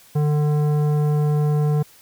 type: tone with tanh clipping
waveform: triangle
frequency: 149.1 Hz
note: D3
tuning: 27 cents sharp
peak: -18 dBFS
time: 0.15-1.83 s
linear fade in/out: 10 ms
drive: 17 dB
effects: white hiss -50 dBFS RMS until 2.01 s